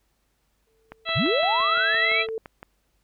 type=tone with exponential growth; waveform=sine; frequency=445.3 Hz; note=A4; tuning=21 cents sharp; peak=-26 dBFS; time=0.67-2.38 s; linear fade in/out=1 ms; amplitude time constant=370 ms
type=click train; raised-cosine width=0.5 ms; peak=-23 dBFS; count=11; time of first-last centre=0.92-2.629 s; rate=5.85 Hz
type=harmonic tone; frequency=659.3 Hz; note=E5; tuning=in tune; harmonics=1 / 2 / 3 / 4 / 5 / 6; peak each=-30 / -30 / -30 / -30 / -30 / -30 dBFS; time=1.05-2.27 s; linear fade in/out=50 ms
type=linear sweep; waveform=sine; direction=up; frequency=79.1 to 2396 Hz; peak=-21 dBFS; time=1.15-2.23 s; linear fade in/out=20 ms
effects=added 50 Hz sine -70 dBFS peak until 3.03 s + pink hiss -71 dBFS RMS until 3.03 s